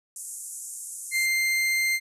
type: band-pass noise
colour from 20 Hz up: pink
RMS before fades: -38 dBFS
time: 0.16-1.26 s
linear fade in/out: 2 ms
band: 6900 to 11000 Hz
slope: 48 dB/octave
type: tone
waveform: 40% pulse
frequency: 2095 Hz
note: C7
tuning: 2 cents sharp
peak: -21 dBFS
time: 1.11-2 s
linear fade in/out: 50 ms
effects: resampled to 32000 Hz